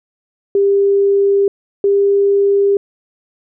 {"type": "tone pair in turn", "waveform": "sine", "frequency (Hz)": [398.2, 399.7], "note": ["G4", "G4"], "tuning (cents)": [27, 34], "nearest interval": "unison", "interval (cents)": 7, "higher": "second", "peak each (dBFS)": -9, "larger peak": "neither", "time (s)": [[0.55, 1.48], [1.84, 2.77]], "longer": "neither", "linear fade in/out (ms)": 2, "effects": []}